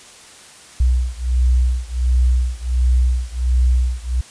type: beating tone pair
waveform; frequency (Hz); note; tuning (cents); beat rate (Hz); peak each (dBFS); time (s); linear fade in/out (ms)
sine; 61.74 / 63.14; B1 / B1; 0 / +39; 1.4; -16 / -17; 0.8-4.21; 5
effects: white hiss -42 dBFS RMS until 4.3 s + resampled to 22050 Hz